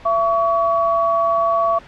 sine tone pair together, 671 / 1129.6 Hz, E5 / C#6, +31 / +32 cents, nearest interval major sixth, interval 901 cents, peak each -17 dBFS, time 0.05-1.79 s, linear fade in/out 10 ms, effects pink hiss -41 dBFS RMS until 1.87 s + low-pass 3000 Hz 12 dB/octave

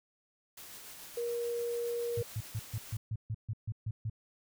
white noise with tremolo, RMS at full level -48 dBFS, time 0.57-2.97 s, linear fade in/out 5 ms, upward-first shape sine, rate 7 Hz, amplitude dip 25%
sine tone, 473.6 Hz, A#4, 27 cents sharp, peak -32 dBFS, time 1.17-2.23 s, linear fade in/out 5 ms
sine tone bursts, 109.4 Hz, A2, 9 cents flat, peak -32 dBFS, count 11, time 2.17-4.098 s, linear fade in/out 5 ms, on 48 ms, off 140 ms
effects none

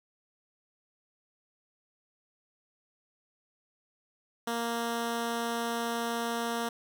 10% pulse tone, 233.1 Hz, A#3, in tune, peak -22 dBFS, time 4.47-6.69 s, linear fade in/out 5 ms, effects none

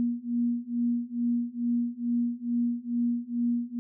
sine beating tone pair, 237.4 / 239.7 Hz, A#3 / A#3, +32 / +48 cents, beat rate 2.3 Hz, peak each -29 / -28 dBFS, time 0-3.79 s, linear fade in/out 0 ms, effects none

